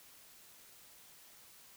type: silence
effects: white hiss -59 dBFS RMS until 1.76 s